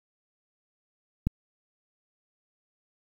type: click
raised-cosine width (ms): 5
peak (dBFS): -12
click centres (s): 1.27
effects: 8-bit